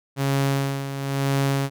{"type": "tone with tremolo", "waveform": "sawtooth", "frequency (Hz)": 137.8, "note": "C#3", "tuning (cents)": -10, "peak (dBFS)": -15, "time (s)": [0.16, 1.7], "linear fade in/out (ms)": 50, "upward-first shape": "sine", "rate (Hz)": 1, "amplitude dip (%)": 65, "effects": []}